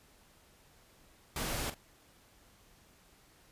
pink noise with echo, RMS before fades -36 dBFS, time 1.36-1.7 s, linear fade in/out 2 ms, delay 43 ms, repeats 1, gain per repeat -12 dB, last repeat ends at 1.743 s, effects pink hiss -63 dBFS RMS until 3.51 s + resampled to 32000 Hz

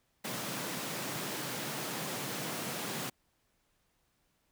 pink high-pass noise, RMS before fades -38 dBFS, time 0.24-3.1 s, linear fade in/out 10 ms, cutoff 120 Hz, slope 48 dB/octave, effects pink hiss -75 dBFS RMS until 4.51 s

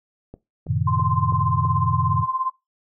click train, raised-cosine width 2 ms, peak -24 dBFS, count 5, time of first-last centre 0.34-1.651 s, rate 3.05 Hz
sine chord, F# diminished seventh, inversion none, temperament equal with one note detuned, 92.5 / 111.86 / 130.81 / 155.56 Hz, F#2 / A2 / C3 / Eb3, 0 / +29 / 0 / 0 cents, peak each -25 dBFS, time 0.66-2.26 s, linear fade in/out 50 ms
sine tone with tremolo, 1042 Hz, C6, 7 cents flat, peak -18 dBFS, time 0.87-2.5 s, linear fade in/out 5 ms, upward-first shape triangle, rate 17 Hz, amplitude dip 90%
effects noise-tail reverb RT60 0.2 s tail -18 dB re dry

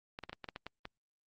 clicks, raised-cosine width 0.3 ms, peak -26 dBFS, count 9, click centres 0.189 / 0.237 / 0.295 / 0.33 / 0.443 / 0.488 / 0.561 / 0.666 / 0.854 s, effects Opus 48 kbps

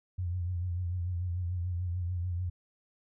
sine tone with vibrato, 88.8 Hz, F2, 29 cents sharp, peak -30 dBFS, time 0.18-2.5 s, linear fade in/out 10 ms, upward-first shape triangle, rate 6.8 Hz, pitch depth 73 cents each way, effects none

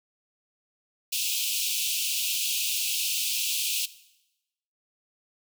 pink high-pass noise, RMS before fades -28 dBFS, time 1.12-3.86 s, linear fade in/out 10 ms, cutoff 2500 Hz, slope 96 dB/octave, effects noise-tail reverb RT60 0.9 s tail -17 dB re dry

